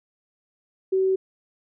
sine tone, 380 Hz, F#4, 46 cents sharp, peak -18 dBFS, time 0.92-1.16 s, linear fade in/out 10 ms, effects none

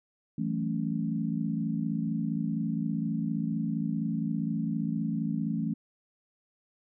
sine chord, F# minor seventh, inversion third, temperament equal with one note detuned, 164.81 / 188.99 / 220 / 277.2 Hz, E3 / F#3 / A3 / C#4, 0 / +37 / 0 / 0 cents, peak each -32 / -37 / -31 / -35 dBFS, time 0.38-5.74 s, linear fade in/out 5 ms, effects none

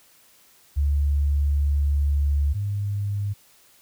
sine tone pair in turn, 71.7 / 101.4 Hz, D2 / G#2, -41 / -41 cents, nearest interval tritone, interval 600 cents, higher second, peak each -18 / -23 dBFS, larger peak first, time 0.76-2.54 / 2.54-3.34 s, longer first, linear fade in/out 20 ms, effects white hiss -56 dBFS RMS until 3.81 s

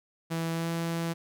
sawtooth tone with pitch glide, 164.81 to 166.92 Hz, E3 to E3, 0 to +22 cents, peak -25 dBFS, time 0.3-1.14 s, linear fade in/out 20 ms, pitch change +22 cents, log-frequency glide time 0.52-0.7 s, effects none

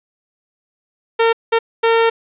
sawtooth tone bursts at uneven times, 456.5 Hz, A#4, 36 cents flat, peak -7 dBFS, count 3, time 1.19-1.33 / 1.52-1.59 / 1.83-2.1 s, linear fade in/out 10 ms, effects resampled to 8000 Hz + 8-bit

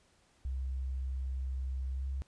sine tone with pitch glide, 65.41 to 67.13 Hz, C2 to C2, 0 to +45 cents, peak -33 dBFS, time 0.45-2.22 s, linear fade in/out 0 ms, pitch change +45 cents, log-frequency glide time 1.91-2.07 s, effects pink hiss -68 dBFS RMS until 2.27 s + resampled to 22050 Hz

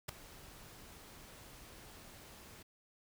pink noise with ADSR envelope, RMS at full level -37 dBFS, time 0.08-2.63 s, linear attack 12 ms, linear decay 4 ms, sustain -18 dB, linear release 10 ms, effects none

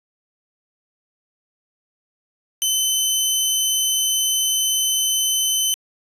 15% pulse tone, 3051 Hz, G7, 48 cents flat, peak -10 dBFS, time 2.62-5.74 s, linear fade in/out 0 ms, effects resampled to 32000 Hz

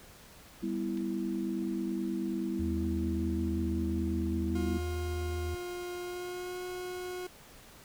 sine chord, E minor, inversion first, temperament just, 197.78 / 247.2 / 329.6 Hz, G3 / B3 / E4, +16 / +2 / 0 cents, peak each -35 / -37 / -34 dBFS, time 0.62-4.79 s, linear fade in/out 20 ms
clicks, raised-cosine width 0.2 ms, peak -35 dBFS, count 2, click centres 0.973 / 0.976 s
triangle tone with vibrato, 80.6 Hz, E2, 38 cents flat, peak -31 dBFS, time 2.59-5.55 s, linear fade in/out 5 ms, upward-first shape triangle, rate 6.2 Hz, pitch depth 14 cents each way
40% pulse tone with pitch glide, 355 to 362.5 Hz, F4 to F#4, +28 to -35 cents, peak -36 dBFS, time 4.55-7.27 s, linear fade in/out 5 ms, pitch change +37 cents, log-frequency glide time 6-6.62 s
effects pink hiss -54 dBFS RMS until 7.84 s

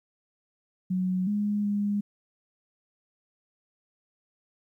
sine tone with pitch steps, 184.5 / 206.8 / 204.4 Hz, F#3 / G#3 / G#3, -5 / -7 / -27 cents, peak -24 dBFS, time 0.9-2.01 s, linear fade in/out 10 ms, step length 370 ms, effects 11-bit

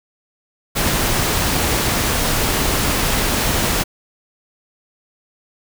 pink noise, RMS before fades -18 dBFS, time 0.75-3.84 s, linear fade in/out 20 ms, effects none

